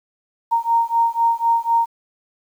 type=beating tone pair; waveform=sine; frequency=924 / 928 Hz; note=A#5 / A#5; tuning=-16 / -8 cents; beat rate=4 Hz; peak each=-18 dBFS; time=0.51-1.86 s; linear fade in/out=20 ms; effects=8-bit